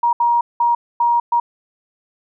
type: tone bursts at uneven times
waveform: sine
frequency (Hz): 947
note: A#5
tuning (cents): +27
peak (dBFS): -12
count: 5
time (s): 0.03-0.13 / 0.2-0.41 / 0.6-0.75 / 1-1.2 / 1.32-1.4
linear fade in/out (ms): 5
effects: none